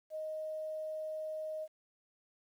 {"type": "tone with quantisation", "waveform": "sine", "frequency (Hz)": 624, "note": "D#5", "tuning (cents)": 5, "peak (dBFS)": -37, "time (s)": [0.1, 1.68], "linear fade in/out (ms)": 50, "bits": 11, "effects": []}